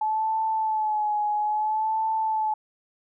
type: tone with vibrato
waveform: sine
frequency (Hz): 860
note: A5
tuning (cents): -40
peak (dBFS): -22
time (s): 0.01-2.54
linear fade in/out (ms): 5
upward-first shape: sine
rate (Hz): 0.6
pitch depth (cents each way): 45
effects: none